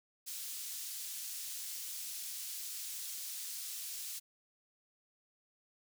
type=high-pass noise; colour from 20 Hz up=pink; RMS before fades=-43 dBFS; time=0.26-4.2 s; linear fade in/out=20 ms; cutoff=5300 Hz; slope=12 dB/octave; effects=none